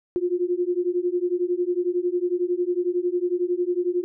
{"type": "beating tone pair", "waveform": "sine", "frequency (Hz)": [350, 361], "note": ["F4", "F#4"], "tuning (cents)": [4, -43], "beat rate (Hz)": 11, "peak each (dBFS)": -24, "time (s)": [0.16, 4.04], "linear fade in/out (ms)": 0, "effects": []}